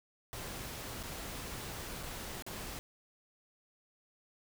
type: noise with dropouts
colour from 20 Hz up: pink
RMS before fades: -43 dBFS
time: 0.33-2.79 s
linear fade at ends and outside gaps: 0 ms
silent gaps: 1.03-1.035 / 2.029-2.033 / 2.423-2.465 s
effects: none